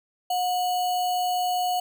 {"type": "tone with sample-and-hold", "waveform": "sine", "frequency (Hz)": 725, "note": "F#5", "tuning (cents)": -35, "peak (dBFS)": -22, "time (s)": [0.3, 1.8], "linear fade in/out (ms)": 5, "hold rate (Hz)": 3675, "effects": []}